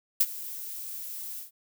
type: noise with ADSR envelope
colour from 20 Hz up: violet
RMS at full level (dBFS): -19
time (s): 0.2-1.51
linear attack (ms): 9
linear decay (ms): 41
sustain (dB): -19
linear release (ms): 130
effects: none